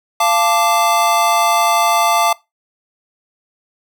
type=chord; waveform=square; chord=D minor; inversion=first; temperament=equal with one note detuned; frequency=690.4 / 880 / 1174.7 Hz; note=F5 / A5 / D6; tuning=-20 / 0 / 0 cents; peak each=-17 dBFS; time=0.2-2.33 s; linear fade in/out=5 ms; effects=noise-tail reverb RT60 0.2 s tail -20 dB re dry